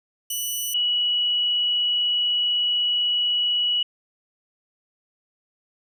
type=tone pair in turn; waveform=10% pulse / sine; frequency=2960 / 2931 Hz; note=F#7 / F#7; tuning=0 / -17 cents; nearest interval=unison; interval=17 cents; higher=first; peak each=-17 / -19 dBFS; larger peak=first; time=0.3-0.74 / 0.74-3.83 s; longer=second; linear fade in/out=5 ms; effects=none